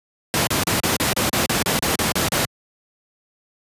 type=noise bursts; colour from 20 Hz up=pink; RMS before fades=-19 dBFS; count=13; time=0.34-2.45 s; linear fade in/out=0 ms; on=130 ms; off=35 ms; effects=high-pass 100 Hz 12 dB/octave + resampled to 32000 Hz